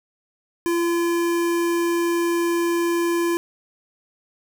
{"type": "tone with notch filter", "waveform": "square", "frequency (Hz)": 341.4, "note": "F4", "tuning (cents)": -39, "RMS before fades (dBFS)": -21, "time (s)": [0.66, 3.37], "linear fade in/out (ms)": 0, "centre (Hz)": 4000, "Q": 2, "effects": []}